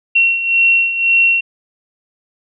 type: beating tone pair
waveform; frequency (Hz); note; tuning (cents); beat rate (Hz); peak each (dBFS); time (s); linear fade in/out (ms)
sine; 2727 / 2728.9; F7 / F7; -42 / -41; 1.9; -17 / -11; 0.15-1.41; 10
effects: none